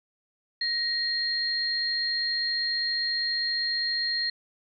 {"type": "tone pair together", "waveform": "sine", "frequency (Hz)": [1882, 4225], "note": ["A#6", "C8"], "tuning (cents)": [16, 16], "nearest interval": "octave + major second", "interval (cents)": 1400, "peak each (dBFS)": [-31, -26], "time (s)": [0.61, 4.3], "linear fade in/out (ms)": 5, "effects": []}